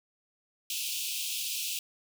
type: high-pass noise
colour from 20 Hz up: pink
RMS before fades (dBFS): -34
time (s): 0.7-1.79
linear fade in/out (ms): 2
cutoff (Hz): 2500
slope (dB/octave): 96
effects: none